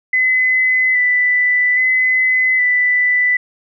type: tone with vibrato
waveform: sine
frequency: 2006 Hz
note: B6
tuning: 26 cents sharp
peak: -11 dBFS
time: 0.13-3.37 s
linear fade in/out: 5 ms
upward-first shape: square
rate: 0.61 Hz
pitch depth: 17 cents each way
effects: none

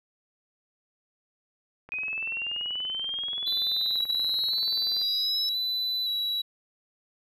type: click train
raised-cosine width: 0.5 ms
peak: -31 dBFS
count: 66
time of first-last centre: 1.89-5.015 s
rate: 20.8 Hz
type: exponential sweep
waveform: sine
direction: up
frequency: 2489 to 5274 Hz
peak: -29 dBFS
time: 1.92-5.49 s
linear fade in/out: 0 ms
type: tone with vibrato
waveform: triangle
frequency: 3951 Hz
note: B7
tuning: in tune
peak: -25 dBFS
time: 3.46-6.42 s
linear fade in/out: 10 ms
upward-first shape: square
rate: 0.96 Hz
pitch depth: 18 cents each way
effects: none

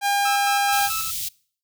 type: tone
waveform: sawtooth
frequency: 805 Hz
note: G5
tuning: 46 cents sharp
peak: -15 dBFS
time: 0.01-0.9 s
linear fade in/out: 50 ms
type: tone with tremolo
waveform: sawtooth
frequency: 1310 Hz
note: E6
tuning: 11 cents flat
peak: -22 dBFS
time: 0.25-1.11 s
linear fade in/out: 5 ms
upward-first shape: square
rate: 4.6 Hz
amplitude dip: 55%
type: band-stop noise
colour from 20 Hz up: white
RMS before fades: -28 dBFS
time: 0.72-1.29 s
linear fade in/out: 10 ms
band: 150 to 3000 Hz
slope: 24 dB/octave
effects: noise-tail reverb RT60 0.5 s tail -24 dB re dry

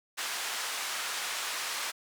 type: band-pass noise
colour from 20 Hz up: pink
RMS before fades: -35 dBFS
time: 0.17-1.92 s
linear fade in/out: 20 ms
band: 1100 to 10000 Hz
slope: 12 dB/octave
effects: none

